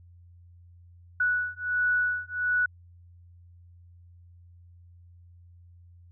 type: beating tone pair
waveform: sine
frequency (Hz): 1474 / 1475.4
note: F#6 / F#6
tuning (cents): -7 / -5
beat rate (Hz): 1.4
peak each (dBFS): -27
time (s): 1.2-2.66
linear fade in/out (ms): 5
effects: added 87 Hz sine -50 dBFS peak until 6.11 s